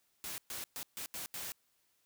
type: noise bursts at uneven times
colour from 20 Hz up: white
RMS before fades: -42 dBFS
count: 6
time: 0.24-0.38 / 0.5-0.64 / 0.76-0.83 / 0.97-1.06 / 1.14-1.26 / 1.34-1.52 s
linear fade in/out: 0 ms
effects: white hiss -75 dBFS RMS until 2.05 s